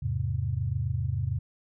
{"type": "chord", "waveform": "sine", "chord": "E augmented", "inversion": "none", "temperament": "equal", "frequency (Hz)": [82.41, 103.83, 130.81], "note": ["E2", "G#2", "B#2"], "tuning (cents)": [0, 0, 0], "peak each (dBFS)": [-32, -30, -30], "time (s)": [0.02, 1.39], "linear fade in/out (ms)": 10, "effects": []}